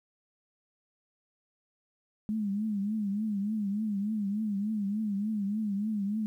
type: tone with vibrato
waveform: sine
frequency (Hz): 207.8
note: G#3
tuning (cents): +1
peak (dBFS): -28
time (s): 2.29-6.26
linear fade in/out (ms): 0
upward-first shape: triangle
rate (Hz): 3.4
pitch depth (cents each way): 120
effects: 11-bit